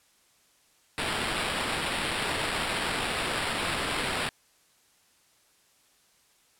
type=noise with sample-and-hold; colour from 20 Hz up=violet; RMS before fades=-30 dBFS; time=0.98-4.29 s; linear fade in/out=0 ms; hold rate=6300 Hz; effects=white hiss -64 dBFS RMS until 6.59 s + low-pass 11000 Hz 12 dB/octave